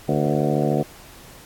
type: harmonic tone with a mistuned harmonic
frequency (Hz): 73.8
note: D2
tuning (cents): +9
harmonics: 2 / 3 / 4 / 5 / 6 / 7 / 8 / 9 / 10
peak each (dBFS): -23 / -25 / -26 / -27 / -28 / -28 / -29 / -30 / -30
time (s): 0.08-0.83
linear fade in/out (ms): 10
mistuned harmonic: 6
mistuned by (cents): +56
effects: pink hiss -45 dBFS RMS until 1.45 s + AAC 64 kbps